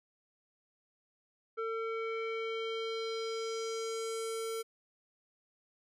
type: tone with low-pass filter sweep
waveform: square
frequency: 450 Hz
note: A4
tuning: 39 cents sharp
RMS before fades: -37 dBFS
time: 1.57-4.63 s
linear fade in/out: 20 ms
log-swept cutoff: 1500 to 12000 Hz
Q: 2.2
effects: none